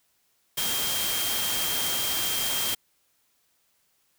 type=tone in noise; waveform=sine; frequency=3192 Hz; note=G7; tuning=31 cents sharp; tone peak=-31 dBFS; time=0.57-2.75 s; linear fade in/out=10 ms; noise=white; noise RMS=-28 dBFS; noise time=0.57-2.75 s; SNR=-6 dB; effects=white hiss -69 dBFS RMS until 4.18 s